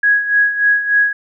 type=tone with tremolo; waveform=sine; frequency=1661.2 Hz; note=G#6; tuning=in tune; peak=-8 dBFS; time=0.03-1.13 s; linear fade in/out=5 ms; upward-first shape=sine; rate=3.4 Hz; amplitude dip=70%; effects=none